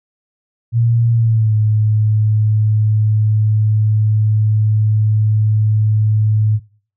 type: tone with pitch glide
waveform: sine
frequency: 116.54 to 107.49 Hz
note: A#2 to A2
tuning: 0 to -40 cents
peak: -10 dBFS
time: 0.72-6.6 s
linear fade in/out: 50 ms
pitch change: -140 cents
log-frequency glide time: 1.12-1.55 s
effects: noise-tail reverb RT60 0.5 s tail -24 dB re dry